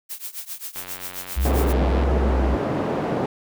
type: noise with tremolo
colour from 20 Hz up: blue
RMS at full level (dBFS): -30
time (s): 0.09-1.73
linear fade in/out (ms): 20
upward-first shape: triangle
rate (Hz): 7.5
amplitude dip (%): 95
type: click train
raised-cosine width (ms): 0.3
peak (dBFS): -20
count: 117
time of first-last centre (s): 0.76-2.036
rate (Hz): 90.9
type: tone with vibrato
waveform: triangle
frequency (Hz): 65.41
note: C2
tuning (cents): 0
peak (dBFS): -16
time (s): 1.36-2.56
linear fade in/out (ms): 20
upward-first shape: triangle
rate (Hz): 1.7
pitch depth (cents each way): 52
type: band-pass noise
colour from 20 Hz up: white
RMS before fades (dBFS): -24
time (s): 1.45-3.26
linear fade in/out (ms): 2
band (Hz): 130 to 520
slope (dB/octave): 12
effects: none